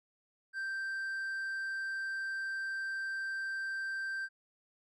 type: tone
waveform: triangle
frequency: 1568 Hz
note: G6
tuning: in tune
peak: -33 dBFS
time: 0.53-4.29 s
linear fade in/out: 50 ms
effects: resampled to 24000 Hz